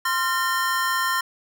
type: tone cluster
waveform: square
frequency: 1044 / 1380 / 1818 Hz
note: C6 / F6 / A#6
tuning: -4 / -21 / -44 cents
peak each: -25 / -28 / -26 dBFS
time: 0.05-1.21 s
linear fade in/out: 5 ms
effects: none